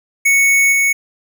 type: tone with level steps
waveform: square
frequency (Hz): 2217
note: C#7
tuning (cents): 0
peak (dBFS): -10 / -12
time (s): 0.25-0.93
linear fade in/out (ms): 10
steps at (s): 0.72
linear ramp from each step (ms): 5
effects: none